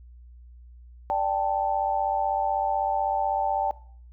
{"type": "chord", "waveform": "sine", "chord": "D suspended fourth", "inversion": "none", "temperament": "equal", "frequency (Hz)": [587.3, 784, 880], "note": ["D5", "G5", "A5"], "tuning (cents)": [0, 0, 0], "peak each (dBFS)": [-30, -25, -27], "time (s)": [1.1, 3.71], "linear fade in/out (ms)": 0, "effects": ["noise-tail reverb RT60 0.5 s tail -19 dB re dry", "added 60 Hz sine -45 dBFS peak until 4.12 s"]}